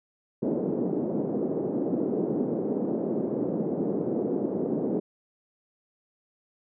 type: band-pass noise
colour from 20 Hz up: white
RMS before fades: -28 dBFS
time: 0.42-5 s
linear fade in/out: 10 ms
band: 180 to 440 Hz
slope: 24 dB/octave
effects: none